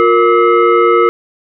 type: tone with frequency modulation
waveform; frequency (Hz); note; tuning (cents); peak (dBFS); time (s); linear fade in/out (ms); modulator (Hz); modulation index
sine; 466.2; A#4; 0; -6; 0-1.09; 0; 822; 1.3
effects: none